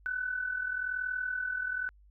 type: tone with amplitude modulation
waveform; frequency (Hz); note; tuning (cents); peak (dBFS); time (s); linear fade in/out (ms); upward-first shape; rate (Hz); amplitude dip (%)
sine; 1500; F#6; +23; -28; 0.06-1.89; 0; sine; 41; 65
effects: added 50 Hz sine -56 dBFS peak until 2.1 s